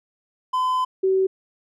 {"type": "tone pair in turn", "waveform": ["triangle", "sine"], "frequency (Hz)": [1018, 380.6], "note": ["C6", "F#4"], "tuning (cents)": [-48, 49], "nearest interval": "octave + perfect fourth", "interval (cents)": 1703, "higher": "first", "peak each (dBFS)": [-17, -16], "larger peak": "second", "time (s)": [[0.53, 0.85], [1.03, 1.27]], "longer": "first", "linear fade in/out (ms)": 10, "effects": []}